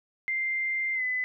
sine tone with pitch glide, 2093 to 2010 Hz, C7 to B6, 0 to +30 cents, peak -26 dBFS, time 0.28-1.24 s, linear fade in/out 0 ms, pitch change -70 cents, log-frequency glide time 0.94-1.03 s, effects none

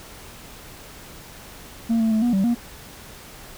sine tone with pitch steps, 228.9 / 223.3 / 218.4 / 241.3 / 193.1 / 237.6 Hz, A#3 / A3 / A3 / B3 / G3 / A#3, -31 / +26 / -13 / -40 / -26 / +33 cents, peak -14 dBFS, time 1.89-2.55 s, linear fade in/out 20 ms, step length 110 ms, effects tanh soft clip ceiling -16 dBFS + pink hiss -42 dBFS RMS until 3.57 s

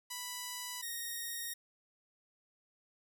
5% pulse tone pair in turn, 987.8 / 1864.7 Hz, B5 / A#6, 0 / 0 cents, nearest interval major seventh, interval 1100 cents, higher second, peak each -28 dBFS, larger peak neither, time 0.1-0.82 / 0.82-1.54 s, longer neither, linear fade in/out 10 ms, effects none

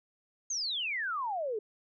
sine exponential sweep, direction down, 6620 to 406.6 Hz, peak -31 dBFS, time 0.5-1.59 s, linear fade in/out 5 ms, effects none

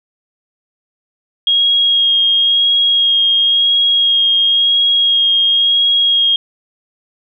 sine tone with vibrato, 3268 Hz, G#7, 29 cents flat, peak -9 dBFS, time 1.47-6.36 s, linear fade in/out 2 ms, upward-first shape sine, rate 0.96 Hz, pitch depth 14 cents each way, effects none

